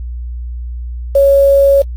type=tone with quantisation; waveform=sine; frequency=555 Hz; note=C#5; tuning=2 cents sharp; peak=-5 dBFS; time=1.15-1.82 s; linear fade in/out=5 ms; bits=5; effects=added 60 Hz sine -20 dBFS peak until 1.96 s + AAC 64 kbps